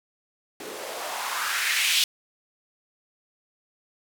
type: noise with band-pass filter sweep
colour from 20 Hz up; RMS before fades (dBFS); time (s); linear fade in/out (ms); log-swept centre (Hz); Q
blue; -27; 0.6-2.04; 2; 340 to 3300; 2.4
effects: none